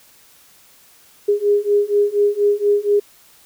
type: beating tone pair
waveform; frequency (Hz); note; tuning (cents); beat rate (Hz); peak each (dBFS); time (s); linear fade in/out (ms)
sine; 408 / 412.2; G#4 / G#4; -31 / -13; 4.2; -17 / -16; 1.28-3; 10
effects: white hiss -50 dBFS RMS until 3.45 s